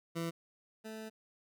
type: tone pair in turn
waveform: 20% pulse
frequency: 166.8 / 219.3 Hz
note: E3 / A3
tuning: +21 / -6 cents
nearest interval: perfect fourth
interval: 473 cents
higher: second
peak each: -30 / -38 dBFS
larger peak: first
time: 0.15-0.31 / 0.84-1.1 s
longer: second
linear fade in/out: 20 ms
effects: none